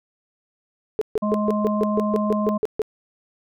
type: tone bursts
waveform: sine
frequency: 430 Hz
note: A4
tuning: 40 cents flat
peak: -17 dBFS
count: 12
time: 0.99-2.818 s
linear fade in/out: 0 ms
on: 24 ms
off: 140 ms
type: harmonic tone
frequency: 210 Hz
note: G#3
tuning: 19 cents sharp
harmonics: 1 / 3 / 5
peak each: -21 / -26 / -28 dBFS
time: 1.22-2.58 s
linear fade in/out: 10 ms
effects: none